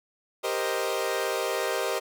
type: chord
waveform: sawtooth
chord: C minor seventh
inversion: second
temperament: equal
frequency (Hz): 392 / 466.2 / 523.3 / 622.3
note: G4 / Bb4 / C5 / Eb5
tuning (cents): 0 / 0 / 0 / 0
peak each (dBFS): -28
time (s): 0.43-2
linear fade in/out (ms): 20
effects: none